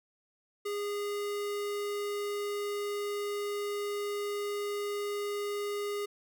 square tone, 409.8 Hz, G#4, 23 cents flat, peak -33 dBFS, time 0.65-6.06 s, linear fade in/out 10 ms, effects none

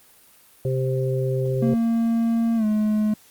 harmonic tone, 130.81 Hz, C3, in tune, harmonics 1 / 3 / 4, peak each -22 / -26 / -28 dBFS, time 0.65-1.74 s, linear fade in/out 2 ms
triangle tone with pitch glide, 229.8 to 213.2 Hz, A#3 to G#3, -25 to +46 cents, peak -16 dBFS, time 1.62-3.14 s, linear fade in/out 5 ms, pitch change -129 cents, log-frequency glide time 2.56-2.65 s
effects white hiss -53 dBFS RMS until 3.3 s + Opus 32 kbps

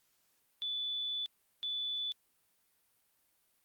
sine tone bursts at uneven times, 3476 Hz, A7, 22 cents flat, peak -34 dBFS, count 2, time 0.62-1.26 / 1.63-2.12 s, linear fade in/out 0 ms, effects white hiss -74 dBFS RMS until 3.64 s + Opus 48 kbps

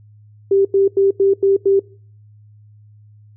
sine tone bursts, 392.4 Hz, G4, 2 cents sharp, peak -10 dBFS, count 6, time 0.51-1.795 s, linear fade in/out 5 ms, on 140 ms, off 89 ms, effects noise-tail reverb RT60 0.5 s tail -23 dB re dry + added 105 Hz sine -43 dBFS peak until 3.36 s

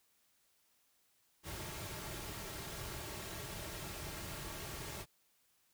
pink noise with comb filter, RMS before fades -45 dBFS, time 1.43-5.06 s, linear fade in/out 50 ms, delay 4 ms, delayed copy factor -0.5, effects white hiss -74 dBFS RMS until 5.73 s

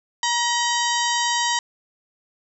harmonic tone with a mistuned harmonic, 949 Hz, A#5, 31 cents sharp, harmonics 1 / 2 / 3 / 4 / 5 / 6 / 7 / 8, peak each -23 / -26 / -28 / -29 / -30 / -31 / -31 / -32 dBFS, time 0.23-1.59 s, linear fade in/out 2 ms, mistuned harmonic 3, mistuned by +120 cents, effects none

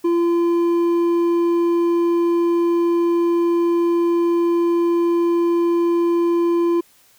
sine tone with hard clipping, 341.7 Hz, F4, 38 cents flat, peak -16 dBFS, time 0.04-6.81 s, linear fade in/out 10 ms, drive 5 dB, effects white hiss -54 dBFS RMS until 7.18 s

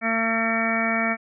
harmonic tone with a mistuned harmonic, 226.3 Hz, A3, 49 cents sharp, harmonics 1 / 2 / 3 / 4 / 5 / 6 / 7 / 8 / 9 / 10, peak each -26 / -37 / -27 / -38 / -37 / -29 / -38 / -28 / -37 / -26 dBFS, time 0.01-1.17 s, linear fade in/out 50 ms, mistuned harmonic 9, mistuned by -24 cents, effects none

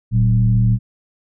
sine tone with frequency modulation, 115.3 Hz, A#2, 19 cents flat, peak -11 dBFS, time 0.11-0.79 s, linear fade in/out 50 ms, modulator 74 Hz, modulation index 0.68, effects none

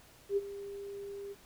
sine tone with ADSR envelope, 400 Hz, G4, 35 cents sharp, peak -25 dBFS, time 0.29-1.35 s, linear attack 78 ms, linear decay 32 ms, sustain -15 dB, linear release 33 ms, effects pink hiss -59 dBFS RMS until 1.45 s

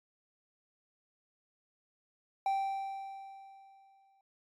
triangle tone with exponential decay, 781 Hz, G5, 7 cents flat, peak -25 dBFS, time 2.46-4.21 s, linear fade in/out 2 ms, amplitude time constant 380 ms, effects MP3 64 kbps

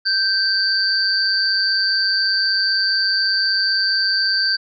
sine tone cluster, 1560 / 4535 / 4731 Hz, G6 / C#8 / D8, -9 / +39 / +12 cents, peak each -20 dBFS, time 0.05-4.57 s, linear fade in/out 20 ms, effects none

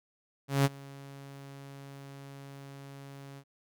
sawtooth tone with ADSR envelope, 138.59 Hz, C#3, in tune, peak -17 dBFS, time 0.48-3.44 s, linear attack 170 ms, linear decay 33 ms, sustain -24 dB, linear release 63 ms, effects none

